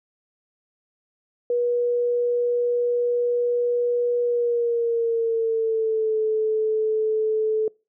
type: tone with pitch glide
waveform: sine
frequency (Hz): 483 to 435.3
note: B4 to A4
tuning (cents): -39 to -19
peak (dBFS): -19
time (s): 1.5-7.68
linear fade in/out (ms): 2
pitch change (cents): -180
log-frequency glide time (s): 4.21-6.18
effects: noise-tail reverb RT60 0.3 s tail -26 dB re dry